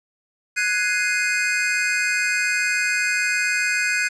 square chord, Ab dominant seventh, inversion third, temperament equal, 1480 / 1661.2 / 2093 / 2489 Hz, Gb6 / Ab6 / C7 / Eb7, 0 / 0 / 0 / 0 cents, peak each -25 / -27 / -27 / -24 dBFS, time 0.56-4.09 s, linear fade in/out 20 ms, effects resampled to 22050 Hz + 8-bit

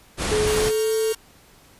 pink low-pass noise, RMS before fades -25 dBFS, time 0.17-0.72 s, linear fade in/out 50 ms, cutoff 11000 Hz, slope 96 dB/octave
sine tone with pitch glide, 425.8 to 440.8 Hz, G#4 to A4, +43 to +3 cents, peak -19 dBFS, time 0.31-1.13 s, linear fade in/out 10 ms, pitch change +60 cents, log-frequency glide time 0.47-0.92 s
5% pulse chord, G half-diminished seventh, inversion first, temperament equal with one note detuned, 932.3 / 1115.8 / 1396.9 / 1568 Hz, Bb5 / Db6 / F6 / G6, 0 / +11 / 0 / 0 cents, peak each -24 dBFS, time 0.47-1.15 s, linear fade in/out 5 ms
effects pink hiss -52 dBFS RMS until 1.79 s + resampled to 32000 Hz

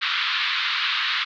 white band-pass noise, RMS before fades -24 dBFS, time 0.01-1.25 s, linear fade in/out 20 ms, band 1100 to 4100 Hz, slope 48 dB/octave, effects none

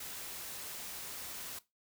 white noise, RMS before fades -44 dBFS, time 0-1.59 s, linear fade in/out 5 ms, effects noise-tail reverb RT60 0.2 s tail -17 dB re dry

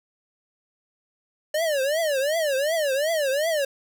square tone with vibrato, 592 Hz, D5, 14 cents sharp, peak -22 dBFS, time 1.54-3.65 s, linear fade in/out 5 ms, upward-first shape triangle, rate 2.7 Hz, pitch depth 240 cents each way, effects 8-bit

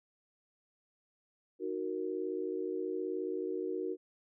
sine chord, D# minor, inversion none, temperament equal with one note detuned, 311.1 / 370 / 464.6 Hz, D#4 / F#4 / A#4, 0 / 0 / -6 cents, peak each -40 / -36 / -39 dBFS, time 1.59-3.97 s, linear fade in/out 50 ms, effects none

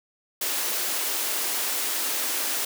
white high-pass noise, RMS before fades -27 dBFS, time 0.41-2.65 s, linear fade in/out 5 ms, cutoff 250 Hz, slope 48 dB/octave, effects none

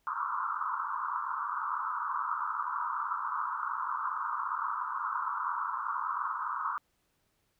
pink band-pass noise, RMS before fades -34 dBFS, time 0.07-6.78 s, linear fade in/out 0 ms, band 950 to 1400 Hz, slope 96 dB/octave, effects pink hiss -75 dBFS RMS until 7.59 s

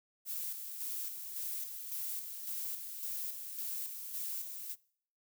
violet noise with tremolo, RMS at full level -39 dBFS, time 0.25-4.76 s, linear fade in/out 50 ms, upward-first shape square, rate 1.8 Hz, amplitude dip 45%, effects noise-tail reverb RT60 0.6 s tail -23 dB re dry

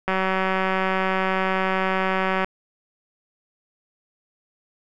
click train, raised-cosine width 0.5 ms, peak -8 dBFS, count 448, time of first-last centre 0.08-2.445 s, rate 189 Hz, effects none

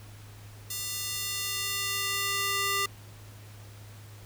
square tone with high-pass filter sweep, 397 Hz, G4, 22 cents sharp, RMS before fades -31 dBFS, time 0.7-2.86 s, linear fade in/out 5 ms, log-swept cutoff 5400 to 1200 Hz, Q 0.73, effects added 104 Hz sine -46 dBFS peak until 4.25 s + pink hiss -53 dBFS RMS until 4.25 s

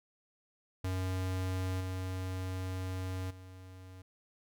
square tone with level steps, 93 Hz, F#2, 9 cents sharp, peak -33 / -36 / -49 dBFS, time 0.84-4.02 s, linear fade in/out 5 ms, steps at 1.8 / 3.3 s, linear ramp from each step 10 ms, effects none

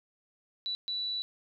sine tone bursts at uneven times, 3951 Hz, B7, in tune, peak -31 dBFS, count 2, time 0.66-0.75 / 0.88-1.22 s, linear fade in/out 0 ms, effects none

